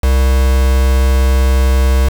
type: tone with quantisation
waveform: triangle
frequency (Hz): 65.41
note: C2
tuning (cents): 0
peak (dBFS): -6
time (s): 0.03-2.09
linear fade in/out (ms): 5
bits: 3
effects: none